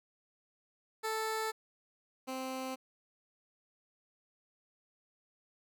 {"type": "tone pair in turn", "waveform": "15% pulse", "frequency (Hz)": [440, 261.1], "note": ["A4", "C4"], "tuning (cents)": [0, -3], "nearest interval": "major sixth", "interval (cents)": 903, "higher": "first", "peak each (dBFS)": [-27, -31], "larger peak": "first", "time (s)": [[1.03, 1.52], [2.27, 2.76]], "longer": "neither", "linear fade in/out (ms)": 20, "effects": []}